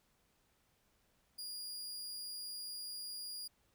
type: tone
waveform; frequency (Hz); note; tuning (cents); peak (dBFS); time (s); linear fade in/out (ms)
sawtooth; 4847; D#8; -46; -40; 1.38-3.48; 10
effects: pink hiss -75 dBFS RMS until 3.74 s